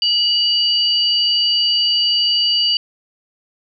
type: tone pair together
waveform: sine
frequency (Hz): 2922 / 4641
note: F#7 / D8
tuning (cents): -22 / -21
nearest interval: minor sixth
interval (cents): 801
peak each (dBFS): -16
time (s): 0.02-2.77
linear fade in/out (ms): 2
effects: none